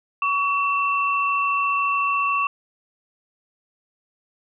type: tone pair together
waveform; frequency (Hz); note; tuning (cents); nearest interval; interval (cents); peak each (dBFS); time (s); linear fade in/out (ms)
sine; 1128.5 / 2684; C#6 / E7; +31 / +31; octave + minor third; 1500; -20 / -24; 0.22-2.47; 2
effects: none